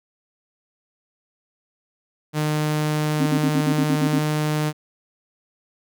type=tone; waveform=sawtooth; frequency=152.1 Hz; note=D#3; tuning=39 cents flat; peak=-16 dBFS; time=2.33-4.73 s; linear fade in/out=50 ms
type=tone bursts; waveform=sine; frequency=270.8 Hz; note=C#4; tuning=40 cents flat; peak=-18 dBFS; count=9; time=3.2-4.19 s; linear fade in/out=5 ms; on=62 ms; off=54 ms
effects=none